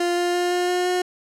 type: tone with pitch steps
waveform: 30% pulse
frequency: 349.2 / 351.6 / 354.1 / 356.5 / 359 / 361.5 Hz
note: F4 / F4 / F4 / F4 / F4 / F#4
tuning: 0 / +12 / +24 / +36 / +48 / -40 cents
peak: -17 dBFS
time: 0-1.02 s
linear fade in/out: 5 ms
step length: 170 ms
effects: low-pass 10000 Hz 12 dB/octave